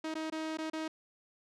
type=tone with dropouts; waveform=sawtooth; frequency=316.2 Hz; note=D#4; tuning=28 cents sharp; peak=-31 dBFS; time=0.04-0.88 s; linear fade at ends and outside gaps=5 ms; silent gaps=0.142-0.152 / 0.301-0.322 / 0.573-0.585 / 0.7-0.732 s; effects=low-pass 6000 Hz 12 dB/octave